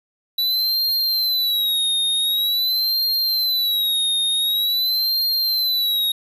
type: tone with vibrato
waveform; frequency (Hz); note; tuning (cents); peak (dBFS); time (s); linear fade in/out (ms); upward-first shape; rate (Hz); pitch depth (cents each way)
square; 3940; B7; -5; -18; 0.38-6.12; 5; sine; 0.46; 110
effects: 8-bit